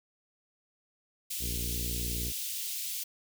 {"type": "high-pass noise", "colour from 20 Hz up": "white", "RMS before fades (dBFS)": -36, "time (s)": [1.3, 3.04], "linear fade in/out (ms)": 10, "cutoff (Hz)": 2700, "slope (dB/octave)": 24}
{"type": "harmonic tone", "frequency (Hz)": 59.3, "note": "A#1", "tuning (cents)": 30, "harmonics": [1, 2, 3, 4, 5, 6, 7, 8], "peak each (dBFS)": [-35, -41, -45, -47, -49, -51, -52, -53], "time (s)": [1.39, 2.33], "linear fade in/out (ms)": 50}
{"effects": []}